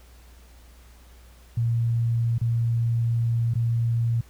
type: tone with dropouts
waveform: sine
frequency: 116.54 Hz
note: A#2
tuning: in tune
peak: -20 dBFS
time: 1.57-4.21 s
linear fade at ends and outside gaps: 5 ms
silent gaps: 2.382-2.413 / 3.538-3.554 s
effects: added 60 Hz sine -48 dBFS peak until 4.29 s + pink hiss -56 dBFS RMS until 4.29 s